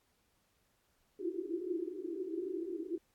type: band-pass noise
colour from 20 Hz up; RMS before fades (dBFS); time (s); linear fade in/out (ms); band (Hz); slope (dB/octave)
pink; -39; 1.19-2.98; 5; 330 to 380; 96
effects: pink hiss -75 dBFS RMS until 3.14 s + AAC 64 kbps